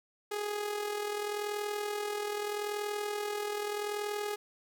sawtooth tone with amplitude modulation, 415.3 Hz, G#4, in tune, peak -27 dBFS, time 0.31-4.36 s, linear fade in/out 10 ms, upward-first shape sine, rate 40.8 Hz, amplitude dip 50%, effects none

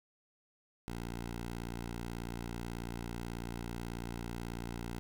10% pulse tone, 58.27 Hz, A#1, in tune, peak -31 dBFS, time 0.88-4.99 s, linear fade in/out 0 ms, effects none

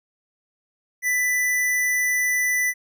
square tone, 1988 Hz, B6, 11 cents sharp, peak -20 dBFS, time 1.02-2.74 s, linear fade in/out 50 ms, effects none

